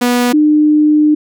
sawtooth / sine tone pair in turn, 244.4 / 302 Hz, B3 / D4, -18 / +48 cents, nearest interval major third, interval 366 cents, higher second, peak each -6 dBFS, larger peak neither, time 0.01-0.33 / 0.33-1.15 s, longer second, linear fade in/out 10 ms, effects none

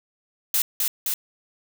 blue noise with echo, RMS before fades -21 dBFS, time 0.54-0.62 s, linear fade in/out 2 ms, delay 260 ms, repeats 2, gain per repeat -2 dB, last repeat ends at 1.14 s, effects none

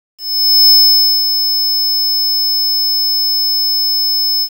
square tone with ADSR envelope, 5220 Hz, E8, 18 cents flat, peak -4 dBFS, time 0.18-4.49 s, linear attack 510 ms, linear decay 540 ms, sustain -8 dB, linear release 65 ms, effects 7-bit

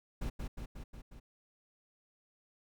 brown noise with echo, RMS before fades -36 dBFS, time 0.21-0.3 s, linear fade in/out 10 ms, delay 180 ms, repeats 5, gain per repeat -3 dB, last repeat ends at 1.2 s, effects none

